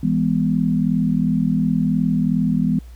sine chord, E major, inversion none, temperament equal with one note detuned, 164.81 / 204.1 / 246.9 Hz, E3 / G#3 / B3, 0 / -30 / 0 cents, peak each -20 dBFS, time 0.03-2.79 s, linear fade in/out 5 ms, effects added 60 Hz sine -36 dBFS peak until 2.95 s + pink hiss -54 dBFS RMS until 2.95 s

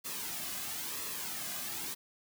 white noise with flanger, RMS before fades -39 dBFS, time 0.04-1.95 s, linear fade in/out 20 ms, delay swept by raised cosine 1.3 to 2.21 ms, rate 1 Hz, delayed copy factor -0.6, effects none

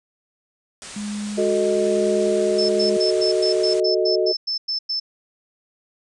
white low-pass noise, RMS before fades -38 dBFS, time 0.82-3.8 s, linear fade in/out 0 ms, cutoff 9500 Hz, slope 96 dB/octave
sine tone with tremolo, 207.7 Hz, G#3, in tune, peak -25 dBFS, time 0.96-2.97 s, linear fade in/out 5 ms, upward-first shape sine, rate 1.1 Hz, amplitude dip 35%
sine chord, D# diminished, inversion first, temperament equal, 370 / 440 / 622.3 Hz, F#4 / A4 / D#5, 0 / 0 / 0 cents, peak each -20 / -22 / -22 dBFS, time 1.37-4.33 s, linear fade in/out 20 ms
sine tone bursts, 5274 Hz, E8, in tune, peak -21 dBFS, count 12, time 2.58-5 s, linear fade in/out 10 ms, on 110 ms, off 100 ms
effects none

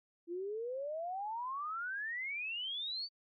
sine exponential sweep, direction up, 333.2 to 4629 Hz, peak -37 dBFS, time 0.27-3.09 s, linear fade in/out 50 ms, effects AAC 64 kbps

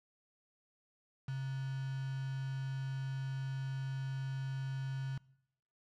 sine tone with quantisation, 133.8 Hz, C3, 39 cents sharp, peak -36 dBFS, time 1.28-5.18 s, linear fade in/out 5 ms, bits 8, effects noise-tail reverb RT60 0.8 s tail -23 dB re dry + low-pass 5000 Hz 12 dB/octave

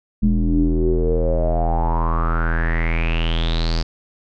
square tone with low-pass filter sweep, 41.2 Hz, E1, in tune, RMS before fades -18 dBFS, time 0.22-3.83 s, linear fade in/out 10 ms, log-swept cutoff 210 to 4900 Hz, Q 9.5, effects none

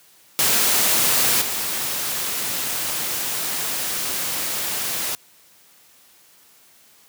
white noise with level steps, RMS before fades -18 / -25 dBFS, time 0.39-5.15 s, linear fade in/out 0 ms, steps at 1.41 s, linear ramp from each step 10 ms, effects white hiss -53 dBFS RMS until 7.08 s + high-pass 100 Hz 12 dB/octave

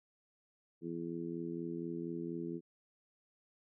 harmonic tone, 84.2 Hz, E2, 37 cents sharp, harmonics 2 / 3 / 4 / 5, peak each -44 / -44 / -41 / -47 dBFS, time 0.81-2.61 s, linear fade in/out 50 ms, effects none

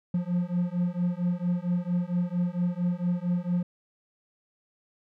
triangle beating tone pair, 174.61 / 179.01 Hz, F3 / F3, 0 / +43 cents, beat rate 4.4 Hz, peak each -26 dBFS, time 0.14-3.63 s, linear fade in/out 5 ms, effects none

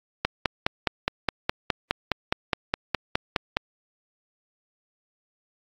click train, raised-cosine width 0.3 ms, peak -5 dBFS, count 17, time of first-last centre 0.25-3.57 s, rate 4.82 Hz, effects AAC 48 kbps

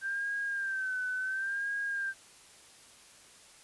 sine tone with vibrato, 1568 Hz, G6, in tune, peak -31 dBFS, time 0.01-2.14 s, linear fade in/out 50 ms, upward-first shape sine, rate 0.71 Hz, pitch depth 71 cents each way, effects white hiss -56 dBFS RMS until 3.63 s + resampled to 24000 Hz

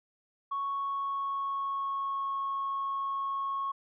sine tone with pitch glide, 1108.7 to 1096.6 Hz, C#6 to C#6, 0 to -19 cents, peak -29 dBFS, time 0.51-3.72 s, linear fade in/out 10 ms, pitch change -19 cents, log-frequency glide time 0.68-2.33 s, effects tanh soft clip ceiling -26 dBFS

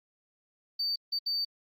sine tone bursts at uneven times, 4593 Hz, D8, 39 cents flat, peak -26 dBFS, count 3, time 0.79-0.96 / 1.12-1.19 / 1.26-1.45 s, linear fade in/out 10 ms, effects tanh soft clip ceiling -26 dBFS + Opus 48 kbps

